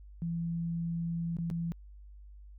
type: tone with dropouts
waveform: sine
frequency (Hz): 168.1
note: E3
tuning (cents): +34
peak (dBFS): -31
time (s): 0.22-1.72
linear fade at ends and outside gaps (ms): 0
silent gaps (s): 1.368-1.386 / 1.501-1.511
effects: added 50 Hz sine -48 dBFS peak until 2.58 s